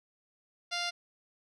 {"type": "tone with low-pass filter", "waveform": "10% pulse", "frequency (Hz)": 698.5, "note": "F5", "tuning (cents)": 0, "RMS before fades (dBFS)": -34, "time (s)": [0.71, 0.91], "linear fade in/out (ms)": 20, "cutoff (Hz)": 5900, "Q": 3.1, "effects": []}